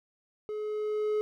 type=tone with level ramp; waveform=triangle; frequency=424.9 Hz; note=G#4; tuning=40 cents sharp; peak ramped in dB=-31 to -23 dBFS; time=0.49-1.21 s; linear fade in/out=0 ms; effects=none